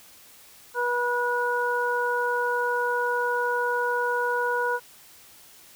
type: harmonic tone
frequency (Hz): 485.9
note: B4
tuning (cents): -28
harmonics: 1 / 2 / 3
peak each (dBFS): -27 / -27 / -27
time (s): 0.74-4.8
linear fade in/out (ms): 50
effects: white hiss -51 dBFS RMS until 5.75 s